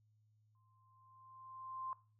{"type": "tone with exponential growth", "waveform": "sine", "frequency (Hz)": 1046.5, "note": "C6", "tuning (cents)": 0, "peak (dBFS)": -39, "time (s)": [0.55, 1.93], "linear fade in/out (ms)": 1, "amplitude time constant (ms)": 300, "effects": ["noise-tail reverb RT60 0.4 s tail -19 dB re dry", "added 107 Hz sine -70 dBFS peak until 2.19 s"]}